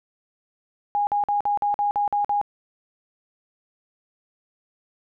sine tone bursts, 821 Hz, G#5, 20 cents flat, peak -19 dBFS, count 9, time 0.95-2.414 s, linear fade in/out 0 ms, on 120 ms, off 48 ms, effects none

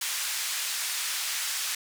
white band-pass noise, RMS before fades -31 dBFS, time 0.01-1.75 s, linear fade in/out 5 ms, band 1400 to 9100 Hz, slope 12 dB/octave, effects none

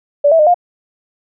sine tone with pitch steps, 578 / 653 / 608 / 707 Hz, D5 / E5 / D#5 / F5, -28 / -17 / -40 / +21 cents, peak -6 dBFS, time 0.24-0.544 s, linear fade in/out 10 ms, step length 76 ms, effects none

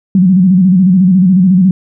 sine tone with vibrato, 185 Hz, F#3, in tune, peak -4 dBFS, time 0.15-1.71 s, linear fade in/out 2 ms, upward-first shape square, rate 14 Hz, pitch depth 79 cents each way, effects none

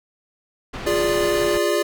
pink low-pass noise, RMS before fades -32 dBFS, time 0.73-1.58 s, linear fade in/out 10 ms, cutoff 3400 Hz, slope 12 dB/octave
square chord, D diminished, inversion first, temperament equal with one note detuned, 349.2 / 412 / 587.3 Hz, F4 / Ab4 / D5, 0 / -14 / 0 cents, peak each -23 dBFS, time 0.86-1.83 s, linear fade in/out 10 ms
effects none

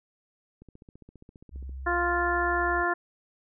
click train, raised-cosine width 3 ms, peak -36 dBFS, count 17, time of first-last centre 0.62-1.694 s, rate 14.9 Hz
sine tone, 66 Hz, C2, 16 cents sharp, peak -35 dBFS, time 1.51-2.85 s, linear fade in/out 50 ms
harmonic tone, 349.2 Hz, F4, in tune, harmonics 1 / 2 / 3 / 4 / 5, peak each -30 / -30 / -30 / -30 / -30 dBFS, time 1.86-2.94 s, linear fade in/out 10 ms
effects none

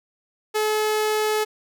sawtooth tone, 428.7 Hz, A4, 45 cents flat, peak -16 dBFS, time 0.54-1.45 s, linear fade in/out 20 ms, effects none

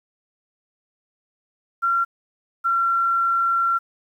sine tone pair in turn, 1371 / 1364.3 Hz, F6 / F6, -32 / -41 cents, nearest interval unison, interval 9 cents, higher first, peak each -17 dBFS, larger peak neither, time 1.82-2.05 / 2.64-3.79 s, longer second, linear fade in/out 20 ms, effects 9-bit

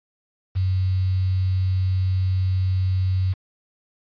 sine tone with quantisation, 93.5 Hz, F#2, 19 cents sharp, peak -18 dBFS, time 0.55-3.34 s, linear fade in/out 20 ms, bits 7, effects resampled to 11025 Hz

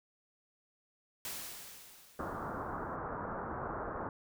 white noise with exponential decay, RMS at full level -40 dBFS, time 1.25-2.96 s, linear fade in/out 1 ms, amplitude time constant 370 ms
white low-pass noise, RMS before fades -40 dBFS, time 2.19-4.09 s, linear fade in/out 2 ms, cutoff 1400 Hz, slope 48 dB/octave
effects none

